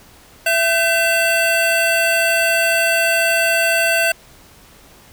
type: tone cluster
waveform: square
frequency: 669 / 1535 / 2697 Hz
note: E5 / G6 / E7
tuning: +25 / -37 / +39 cents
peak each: -19 dBFS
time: 0.46-4.12 s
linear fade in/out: 5 ms
effects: pink hiss -46 dBFS RMS until 5.12 s